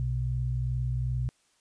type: tone pair together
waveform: sine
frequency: 62.6 / 125.2 Hz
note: B1 / B2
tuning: +24 / +24 cents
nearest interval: octave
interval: 1200 cents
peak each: -31 / -28 dBFS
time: 0-1.29 s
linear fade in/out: 0 ms
effects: white hiss -68 dBFS RMS until 1.6 s + resampled to 22050 Hz